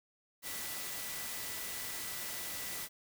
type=tone in noise; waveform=sine; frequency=1975.5 Hz; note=B6; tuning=in tune; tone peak=-51 dBFS; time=0.42-2.89 s; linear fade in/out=50 ms; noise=white; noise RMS=-41 dBFS; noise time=0.42-2.89 s; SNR=-13 dB; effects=none